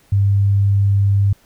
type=tone; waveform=sine; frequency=99.7 Hz; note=G2; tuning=30 cents sharp; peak=-11 dBFS; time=0.12-1.33 s; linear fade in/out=5 ms; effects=pink hiss -54 dBFS RMS until 1.45 s